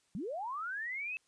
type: linear sweep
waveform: sine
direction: up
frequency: 158.2 to 2637 Hz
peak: -36 dBFS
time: 0.15-1.17 s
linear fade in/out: 0 ms
effects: white hiss -73 dBFS RMS until 1.27 s + resampled to 22050 Hz